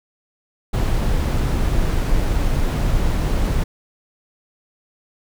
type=noise; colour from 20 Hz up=brown; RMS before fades=-18 dBFS; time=0.73-3.64 s; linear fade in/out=10 ms; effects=none